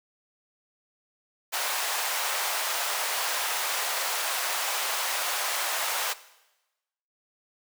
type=high-pass noise; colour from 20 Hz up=pink; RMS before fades=-29 dBFS; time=1.52-6.14 s; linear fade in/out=20 ms; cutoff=650 Hz; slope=24 dB/octave; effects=noise-tail reverb RT60 1.0 s tail -17 dB re dry